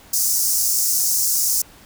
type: high-pass noise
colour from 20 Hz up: pink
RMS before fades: -19 dBFS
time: 0.13-1.62 s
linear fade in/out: 5 ms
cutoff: 5300 Hz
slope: 48 dB/octave
effects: pink hiss -47 dBFS RMS until 1.85 s